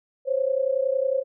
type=tone pair together; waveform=sine; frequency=520.1 / 551 Hz; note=C5 / C#5; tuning=-10 / -11 cents; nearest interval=minor second; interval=99 cents; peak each=-23 / -24 dBFS; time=0.25-1.24 s; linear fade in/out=50 ms; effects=none